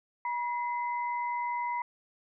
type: tone pair together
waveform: sine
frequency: 965 / 2047 Hz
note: B5 / C7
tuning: -40 / -38 cents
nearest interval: octave + minor second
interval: 1302 cents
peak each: -30 / -39 dBFS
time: 0.25-1.82 s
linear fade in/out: 2 ms
effects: none